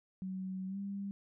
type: tone with pitch glide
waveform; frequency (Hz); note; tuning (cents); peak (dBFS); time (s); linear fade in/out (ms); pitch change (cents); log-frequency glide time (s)
sine; 188.1 to 198.71; F#3 to G3; +29 to +24; -37; 0.22-1.11; 0; +95; 0.67-0.78
effects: none